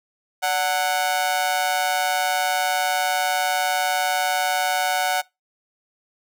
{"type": "tone with amplitude modulation", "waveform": "sawtooth", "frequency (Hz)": 740, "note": "F#5", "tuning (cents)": 0, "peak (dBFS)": -12, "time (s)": [0.42, 5.22], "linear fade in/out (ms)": 20, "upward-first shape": "sine", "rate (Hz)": 160, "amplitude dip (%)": 80, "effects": ["noise-tail reverb RT60 0.2 s tail -22 dB re dry"]}